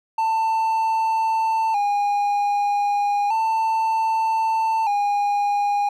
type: tone with vibrato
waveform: triangle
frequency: 853 Hz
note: G#5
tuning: 46 cents sharp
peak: -16 dBFS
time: 0.18-5.89 s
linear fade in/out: 5 ms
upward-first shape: square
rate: 0.32 Hz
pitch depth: 76 cents each way
effects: none